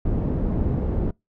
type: low-pass noise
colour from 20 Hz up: pink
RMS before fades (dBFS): -23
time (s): 0.05-1.11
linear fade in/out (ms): 5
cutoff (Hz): 360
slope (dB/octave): 12
effects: noise-tail reverb RT60 0.2 s tail -26 dB re dry